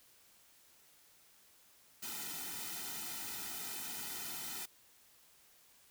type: noise with comb filter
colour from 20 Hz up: white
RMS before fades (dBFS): -43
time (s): 2.02-4.66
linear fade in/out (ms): 10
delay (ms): 1.8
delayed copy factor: -0.9
effects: white hiss -65 dBFS RMS until 5.9 s